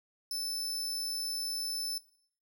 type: tone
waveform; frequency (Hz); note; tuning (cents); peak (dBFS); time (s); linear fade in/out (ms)
sawtooth; 5274; E8; 0; -31; 0.31-1.98; 2
effects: noise-tail reverb RT60 0.6 s tail -17 dB re dry